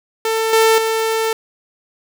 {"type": "tone with level steps", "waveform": "sawtooth", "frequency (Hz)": 446, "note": "A4", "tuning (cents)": 23, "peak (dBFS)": [-12, -6, -12], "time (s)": [0.25, 1.33], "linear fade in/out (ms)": 2, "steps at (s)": [0.53, 0.78], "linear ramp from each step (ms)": 2, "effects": []}